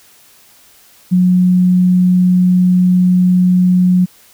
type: tone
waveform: sine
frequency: 181.4 Hz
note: F#3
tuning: 34 cents flat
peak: -7 dBFS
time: 1.11-4.06 s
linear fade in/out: 20 ms
effects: white hiss -46 dBFS RMS until 4.33 s